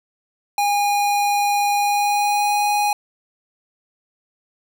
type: tone with pitch glide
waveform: square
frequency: 817 to 827 Hz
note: G#5 to G#5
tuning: -29 to -8 cents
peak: -17 dBFS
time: 0.58-2.93 s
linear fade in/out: 2 ms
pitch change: +21 cents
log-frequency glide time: 1.75-2.67 s
effects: none